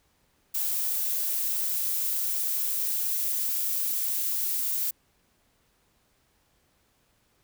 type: noise with high-pass filter sweep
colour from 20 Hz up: violet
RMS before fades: -28 dBFS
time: 0.54-4.91 s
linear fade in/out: 10 ms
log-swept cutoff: 690 to 310 Hz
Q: 6.8
effects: pink hiss -68 dBFS RMS until 7.43 s